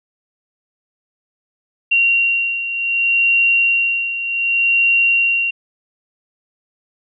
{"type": "beating tone pair", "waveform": "sine", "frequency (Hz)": [2755, 2755.66], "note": ["F7", "F7"], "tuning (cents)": [-24, -24], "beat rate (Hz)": 0.66, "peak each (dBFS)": [-20, -14], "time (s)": [1.91, 5.51], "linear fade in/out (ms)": 10, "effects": []}